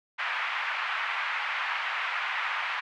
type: band-pass noise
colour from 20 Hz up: white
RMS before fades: -31 dBFS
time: 0.18-2.81 s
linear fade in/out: 20 ms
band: 910 to 2400 Hz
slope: 24 dB/octave
effects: none